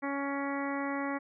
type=harmonic tone; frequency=279.2 Hz; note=C#4; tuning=13 cents sharp; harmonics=1 / 2 / 3 / 4 / 5 / 6 / 7 / 8; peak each=-34 / -39 / -40 / -40 / -44 / -46 / -41 / -47 dBFS; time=0.02-1.19 s; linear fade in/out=20 ms; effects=none